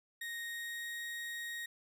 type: tone with pitch glide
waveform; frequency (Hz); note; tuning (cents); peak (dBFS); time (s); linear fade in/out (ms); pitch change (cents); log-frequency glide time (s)
35% pulse; 1864.7 to 1875.5; A#6 to A#6; 0 to +10; -38; 0.21-1.66; 5; +10; 0.48-0.96
effects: none